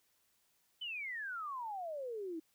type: exponential sweep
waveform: sine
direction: down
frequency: 3076 to 311.1 Hz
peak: -39 dBFS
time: 0.81-2.4 s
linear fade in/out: 10 ms
effects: white hiss -75 dBFS RMS until 2.54 s